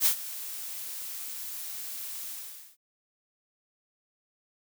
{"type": "noise with ADSR envelope", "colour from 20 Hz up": "blue", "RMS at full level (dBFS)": -21, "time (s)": [0, 2.77], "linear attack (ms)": 57, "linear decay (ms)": 94, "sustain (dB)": -17, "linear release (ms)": 490, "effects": []}